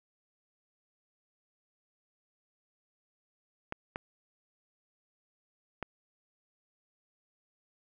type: clicks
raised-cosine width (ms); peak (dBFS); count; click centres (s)
0.5; -20; 3; 3.724 / 3.959 / 5.827
effects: none